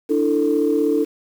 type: chord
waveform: sine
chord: D suspended second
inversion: none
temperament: equal with one note detuned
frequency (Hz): 293.7 / 329.6 / 444.1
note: D4 / E4 / A4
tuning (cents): 0 / 0 / +16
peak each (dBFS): -19 / -21 / -18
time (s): 0.09-1.05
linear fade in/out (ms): 20
effects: tanh soft clip ceiling -7 dBFS + 7-bit